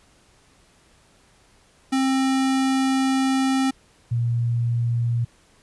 square / sine tone pair in turn, 265.4 / 118.22 Hz, C4 / A#2, +25 / +25 cents, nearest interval octave + major second, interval 1400 cents, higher first, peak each -19 dBFS, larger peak neither, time 1.92-3.71 / 4.11-5.25 s, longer first, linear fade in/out 10 ms, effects pink hiss -57 dBFS RMS until 5.62 s + resampled to 24000 Hz

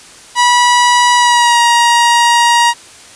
sawtooth tone with pitch glide, 974 to 945.7 Hz, B5 to A#5, -24 to +25 cents, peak -3 dBFS, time 0.35-2.74 s, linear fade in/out 50 ms, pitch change -51 cents, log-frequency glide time 1.16-1.61 s, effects white hiss -37 dBFS RMS until 3.15 s + resampled to 22050 Hz

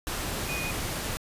sine tone in noise, 2477 Hz, D#7, 8 cents flat, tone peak -33 dBFS, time 0.49-0.71 s, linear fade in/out 0 ms, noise pink, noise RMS -32 dBFS, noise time 0.07-1.17 s, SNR -4 dB, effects resampled to 32000 Hz

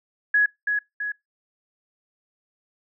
sine tone with echo, 1677 Hz, G#6, 16 cents sharp, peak -15 dBFS, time 0.34-0.46 s, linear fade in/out 5 ms, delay 330 ms, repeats 2, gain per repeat -5 dB, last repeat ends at 1.12 s, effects noise-tail reverb RT60 0.2 s tail -26 dB re dry

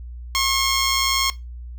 10% pulse tone with amplitude modulation, 1080 Hz, C#6, 45 cents flat, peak -8 dBFS, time 0.35-1.3 s, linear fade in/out 0 ms, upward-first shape sine, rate 121 Hz, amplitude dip 40%, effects noise-tail reverb RT60 0.2 s tail -17 dB re dry + added 60 Hz sine -32 dBFS peak until 1.78 s

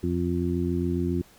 harmonic tone, 87.31 Hz, F2, in tune, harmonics 1 / 2 / 3 / 4, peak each -29 / -29 / -29 / -29 dBFS, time 0.03-1.22 s, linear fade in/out 5 ms, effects pink hiss -55 dBFS RMS until 1.38 s

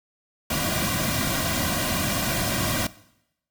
pink noise with comb filter, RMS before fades -25 dBFS, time 0.5-2.87 s, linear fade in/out 5 ms, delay 2.3 ms, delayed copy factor -0.85, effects noise-tail reverb RT60 0.8 s tail -19 dB re dry

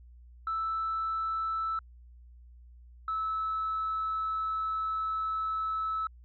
sine tone pair in turn, 1318.5 / 1304.1 Hz, E6 / E6, 0 / -19 cents, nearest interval unison, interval 19 cents, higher first, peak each -28 dBFS, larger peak neither, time 0.47-1.79 / 3.08-6.07 s, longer second, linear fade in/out 2 ms, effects tanh soft clip ceiling -25 dBFS + added 60 Hz sine -50 dBFS peak until 6.24 s

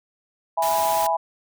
sine chord, E major, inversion none, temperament equal, 659.3 / 830.6 / 987.8 Hz, E5 / G#5 / B5, 0 / 0 / 0 cents, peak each -24 / -22 / -24 dBFS, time 0.57-1.17 s, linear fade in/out 10 ms
white noise, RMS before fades -30 dBFS, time 0.62-1.07 s, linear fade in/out 5 ms
effects none

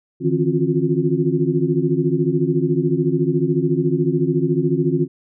sine tone cluster, 149 / 162.9 / 266.8 / 347.6 / 361.5 Hz, D3 / E3 / C4 / F4 / F#4, +25 / -20 / +34 / -8 / -40 cents, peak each -22 dBFS, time 0.2-5.08 s, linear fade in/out 50 ms, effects none

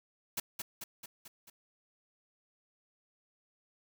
white noise with echo, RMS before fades -35 dBFS, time 0.37-0.4 s, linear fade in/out 5 ms, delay 220 ms, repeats 5, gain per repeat -4 dB, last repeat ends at 1.5 s, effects none

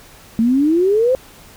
sine exponential sweep, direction up, 220 to 532 Hz, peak -11 dBFS, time 0.39-1.15 s, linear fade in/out 0 ms, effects pink hiss -43 dBFS RMS until 1.56 s

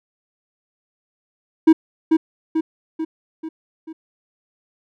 triangle tone with echo, 320 Hz, D#4, 49 cents sharp, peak -4 dBFS, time 1.67-1.73 s, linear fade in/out 10 ms, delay 440 ms, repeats 5, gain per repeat -5 dB, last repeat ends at 3.93 s, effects none

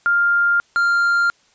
sine / triangle tone pair in turn, 1400 / 1394.7 Hz, F6 / F6, +4 / -3 cents, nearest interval unison, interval 7 cents, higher first, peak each -13 / -12 dBFS, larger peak second, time 0.06-0.6 / 0.76-1.3 s, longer neither, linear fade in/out 0 ms, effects white hiss -57 dBFS RMS until 1.54 s + resampled to 16000 Hz

